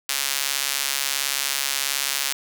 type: tone with high-pass filter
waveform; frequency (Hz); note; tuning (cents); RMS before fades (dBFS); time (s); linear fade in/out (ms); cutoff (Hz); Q
sawtooth; 138.59; C#3; 0; -25; 0.09-2.33; 0; 2900; 0.54
effects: none